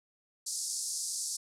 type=band-pass noise; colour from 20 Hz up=white; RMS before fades=-36 dBFS; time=0.46-1.37 s; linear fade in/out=10 ms; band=4700 to 10000 Hz; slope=48 dB/octave; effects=none